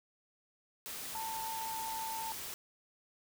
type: tone in noise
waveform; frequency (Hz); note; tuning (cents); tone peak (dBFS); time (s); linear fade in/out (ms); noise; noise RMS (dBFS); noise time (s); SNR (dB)
sine; 894; A5; +27; -38; 1.15-2.32; 0; white; -43; 0.86-2.54; +2
effects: none